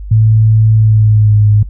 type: tone with pitch glide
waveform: sine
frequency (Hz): 109.8 to 104.9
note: A2 to G#2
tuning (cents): -3 to +18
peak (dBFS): -5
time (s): 0.11-1.63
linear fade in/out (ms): 5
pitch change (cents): -79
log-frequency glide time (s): 0.74-1.41
effects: noise-tail reverb RT60 0.1 s tail -19 dB re dry + added 50 Hz sine -22 dBFS peak until 1.69 s